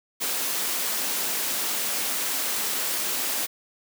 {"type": "high-pass noise", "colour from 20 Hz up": "white", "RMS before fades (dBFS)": -27, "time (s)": [0.2, 3.47], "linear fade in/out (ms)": 20, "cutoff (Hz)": 190, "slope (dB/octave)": 24, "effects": []}